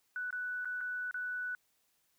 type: tone with dropouts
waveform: sine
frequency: 1485 Hz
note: F#6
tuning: 6 cents sharp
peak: -35 dBFS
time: 0.16-1.55 s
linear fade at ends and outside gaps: 1 ms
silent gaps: 0.306-0.327 / 0.647-0.655 / 0.807-0.811 / 1.111-1.143 s
effects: white hiss -75 dBFS RMS until 2.18 s